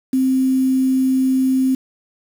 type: tone with quantisation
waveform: sine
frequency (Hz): 261.6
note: C4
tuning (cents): 0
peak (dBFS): -13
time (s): 0.13-1.75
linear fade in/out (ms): 5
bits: 6
effects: none